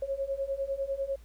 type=beating tone pair; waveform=sine; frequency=541 / 551 Hz; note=C#5 / C#5; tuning=-42 / -11 cents; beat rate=10 Hz; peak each=-34 / -32 dBFS; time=0.02-1.16 s; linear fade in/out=5 ms; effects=added 56 Hz sine -49 dBFS peak until 1.24 s + pink hiss -63 dBFS RMS until 1.24 s